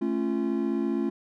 triangle chord, A augmented, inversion none, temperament just, 220 / 275 / 343.8 Hz, A3 / C#4 / E#4, 0 / -14 / -27 cents, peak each -27 dBFS, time 0.01-1.1 s, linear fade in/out 10 ms, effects none

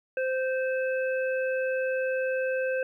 harmonic tone, 520 Hz, C5, 11 cents flat, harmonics 1 / 3 / 5, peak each -26 / -33 / -39 dBFS, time 0.17-2.83 s, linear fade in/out 2 ms, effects 11-bit

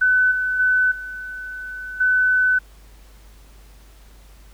sine tone with level steps, 1506 Hz, F#6, 30 cents sharp, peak -13 / -19 / -14 / -29 / -14 dBFS, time 0.01-2.59 s, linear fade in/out 10 ms, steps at 0.31 / 0.59 / 0.91 / 2 s, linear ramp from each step 10 ms, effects added 50 Hz sine -44 dBFS peak until 4.53 s + pink hiss -53 dBFS RMS until 4.53 s

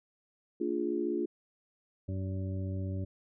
sine chord, Bb dominant seventh, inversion none, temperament equal with one note detuned, 228.3 / 293.7 / 349.2 / 415.3 Hz, Bb3 / D4 / F4 / Ab4, -36 / 0 / 0 / 0 cents, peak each -38 / -35 / -32 / -37 dBFS, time 0.6-1.26 s, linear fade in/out 10 ms
harmonic tone, 95.1 Hz, F#2, 48 cents sharp, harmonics 1 / 2 / 3 / 4 / 6, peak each -33 / -41 / -43 / -48 / -48 dBFS, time 2.08-3.05 s, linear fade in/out 10 ms
effects none

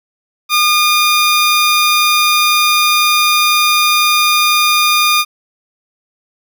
15% pulse tone, 1214 Hz, D#6, 43 cents flat, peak -3 dBFS, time 0.49-5.25 s, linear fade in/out 50 ms, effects none

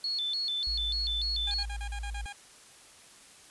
sine tone with vibrato, 3913 Hz, B7, 17 cents flat, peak -29 dBFS, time 0.04-1.63 s, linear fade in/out 2 ms, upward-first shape square, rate 3.4 Hz, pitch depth 180 cents each way
sine tone, 55.4 Hz, A1, 13 cents sharp, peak -34 dBFS, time 0.67-2.26 s, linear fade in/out 0 ms
15% pulse tone bursts, 812 Hz, G#5, 39 cents flat, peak -33 dBFS, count 8, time 1.47-2.327 s, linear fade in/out 5 ms, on 73 ms, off 39 ms
effects white hiss -54 dBFS RMS until 3.5 s + resampled to 24000 Hz

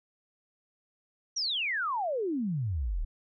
sine exponential sweep, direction down, 5920 to 33.69 Hz, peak -28 dBFS, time 1.36-3.05 s, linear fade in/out 10 ms, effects none

